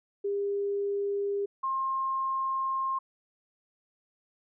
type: tone pair in turn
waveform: sine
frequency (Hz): 402.3 / 1064.7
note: G4 / C6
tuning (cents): +45 / +30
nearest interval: octave + perfect fourth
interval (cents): 1685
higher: second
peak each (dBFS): -27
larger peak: neither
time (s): 0.24-1.46 / 1.63-2.99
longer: second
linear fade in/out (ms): 10
effects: none